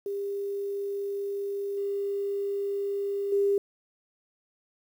sine tone with level steps, 400.5 Hz, G4, 37 cents sharp, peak -29 / -27 / -21 dBFS, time 0.06-3.58 s, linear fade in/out 2 ms, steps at 1.77 / 3.32 s, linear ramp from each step 5 ms, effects 9-bit

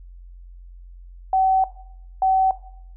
sine tone bursts at uneven times, 761 Hz, F#5, 48 cents sharp, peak -15 dBFS, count 2, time 1.33-1.64 / 2.22-2.51 s, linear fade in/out 2 ms, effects noise-tail reverb RT60 0.7 s tail -17 dB re dry + added 44 Hz sine -39 dBFS peak until 2.96 s

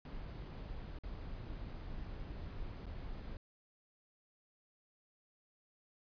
brown noise with dropouts, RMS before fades -45 dBFS, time 0.05-3.37 s, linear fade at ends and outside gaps 2 ms, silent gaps 0.988-1.035 / 2.858-2.865 s, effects resampled to 11025 Hz

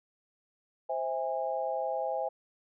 sine chord, C augmented, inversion none, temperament just, 523.3 / 654.1 / 817.6 Hz, C5 / E5 / G#5, 0 / -14 / -27 cents, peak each -34 dBFS, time 0.89-2.29 s, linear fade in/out 10 ms, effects none

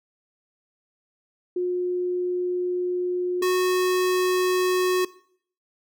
sine / square tone pair in turn, 359.2 / 366.5 Hz, F4 / F#4, +49 / -16 cents, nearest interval unison, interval 35 cents, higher second, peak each -22 / -20 dBFS, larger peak second, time 1.56-3.42 / 3.42-5.05 s, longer first, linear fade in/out 5 ms, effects noise-tail reverb RT60 0.6 s tail -20 dB re dry

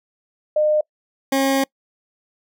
sine / 20% pulse tone pair in turn, 608 / 270.8 Hz, D#5 / C#4, -40 / -40 cents, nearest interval octave + major second, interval 1400 cents, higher first, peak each -14 / -11 dBFS, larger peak second, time 0.56-0.81 / 1.32-1.64 s, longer second, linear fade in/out 5 ms, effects noise-tail reverb RT60 0.1 s tail -26 dB re dry

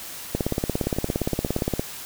two click trains, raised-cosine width 2 ms, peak -22 / -9 dBFS, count 7 / 26, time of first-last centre 0.84-1.588 / 0.35-1.795 s, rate 8.02 / 17.3 Hz, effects white hiss -37 dBFS RMS until 2.05 s

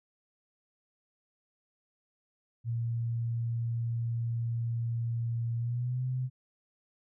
sine tone with pitch glide, 116.54 to 127.82 Hz, A#2 to C3, 0 to -40 cents, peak -29 dBFS, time 2.64-6.3 s, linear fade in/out 50 ms, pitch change +160 cents, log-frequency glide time 5.57-6.04 s, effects none

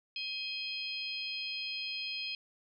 harmonic tone with a mistuned harmonic, 841 Hz, G#5, 22 cents sharp, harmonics 3 / 4 / 5 / 6, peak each -40 / -41 / -42 / -43 dBFS, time 0.16-2.35 s, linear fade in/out 2 ms, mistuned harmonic 4, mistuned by -75 cents, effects none

